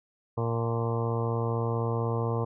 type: harmonic tone with a mistuned harmonic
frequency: 115.8 Hz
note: A#2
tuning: 11 cents flat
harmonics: 1 / 2 / 3 / 4 / 5 / 6 / 7 / 8 / 9 / 10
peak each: -28 / -37 / -38 / -32 / -40 / -41 / -42 / -41 / -38 / -45 dBFS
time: 0.37-2.45 s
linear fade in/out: 10 ms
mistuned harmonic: 8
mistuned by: -44 cents
effects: none